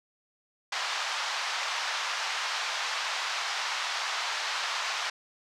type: band-pass noise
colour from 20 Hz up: pink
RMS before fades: -32 dBFS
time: 0.72-5.1 s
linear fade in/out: 5 ms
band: 830 to 5800 Hz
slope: 24 dB/octave
effects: none